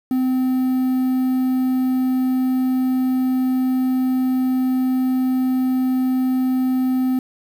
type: tone with quantisation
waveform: triangle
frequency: 257.2 Hz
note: C4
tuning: 30 cents flat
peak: -14 dBFS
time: 0.11-7.19 s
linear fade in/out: 2 ms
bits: 7
effects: none